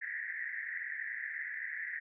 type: band-pass noise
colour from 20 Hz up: pink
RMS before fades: -40 dBFS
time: 0.01-2 s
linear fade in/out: 20 ms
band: 1700 to 2000 Hz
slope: 96 dB/octave
effects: none